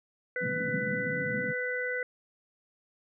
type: harmonic tone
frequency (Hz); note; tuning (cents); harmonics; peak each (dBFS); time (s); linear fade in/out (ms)
498; B4; +14; 1 / 3 / 4; -34 / -34 / -34; 0.36-2.03; 2
type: band-pass noise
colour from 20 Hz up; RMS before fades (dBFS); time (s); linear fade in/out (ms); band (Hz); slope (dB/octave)
white; -36; 0.4-1.54; 50; 120 to 260; 48
effects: none